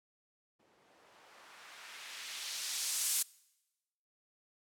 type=noise with low-pass filter sweep; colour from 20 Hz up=violet; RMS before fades=-41 dBFS; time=0.59-3.23 s; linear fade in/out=10 ms; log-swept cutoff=360 to 10000 Hz; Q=0.84; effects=noise-tail reverb RT60 1.0 s tail -24 dB re dry